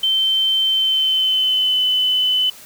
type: tone with pitch glide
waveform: sine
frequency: 3100 to 3019 Hz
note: G7 to F#7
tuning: -20 to +34 cents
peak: -14 dBFS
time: 0.03-2.5 s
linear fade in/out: 5 ms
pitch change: -46 cents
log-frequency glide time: 0.65-1.81 s
effects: white hiss -41 dBFS RMS until 2.65 s